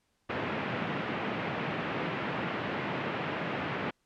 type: band-pass noise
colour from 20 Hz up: pink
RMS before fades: -34 dBFS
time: 0.29-3.91 s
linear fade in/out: 10 ms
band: 130 to 2700 Hz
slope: 24 dB/octave
effects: pink hiss -75 dBFS RMS until 4.05 s + low-pass 10000 Hz 12 dB/octave